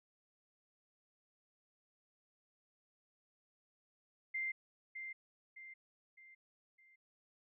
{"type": "tone with echo", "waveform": "sine", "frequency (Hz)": 2093, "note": "C7", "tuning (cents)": 0, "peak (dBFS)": -36, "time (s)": [4.34, 4.52], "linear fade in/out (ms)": 10, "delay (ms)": 610, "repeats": 4, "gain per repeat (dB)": -7, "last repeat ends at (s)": 6.96, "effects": []}